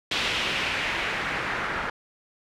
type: noise with low-pass filter sweep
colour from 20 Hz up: white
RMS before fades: -28 dBFS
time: 0.11-1.9 s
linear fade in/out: 5 ms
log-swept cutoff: 3300 to 1500 Hz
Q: 1.8
effects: none